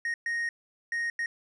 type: tone bursts at uneven times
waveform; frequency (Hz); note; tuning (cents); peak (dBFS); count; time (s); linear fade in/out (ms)
triangle; 1864.7; A#6; 0; -26; 4; 0.05-0.14 / 0.26-0.49 / 0.92-1.1 / 1.19-1.26; 2
effects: resampled to 24000 Hz